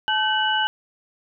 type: tone cluster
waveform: sine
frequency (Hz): 864 / 1535 / 2952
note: A5 / G6 / F#7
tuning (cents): -32 / -37 / -5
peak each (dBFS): -23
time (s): 0.08-0.67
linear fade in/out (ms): 0
effects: none